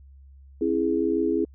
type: chord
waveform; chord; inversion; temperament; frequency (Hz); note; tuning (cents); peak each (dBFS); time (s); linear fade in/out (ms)
sine; C augmented; none; equal with one note detuned; 266.8 / 329.6 / 415.3; C4 / E4 / G#4; +34 / 0 / 0; -27 / -24 / -25; 0.61-1.45; 5
effects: added 68 Hz sine -46 dBFS peak until 1.54 s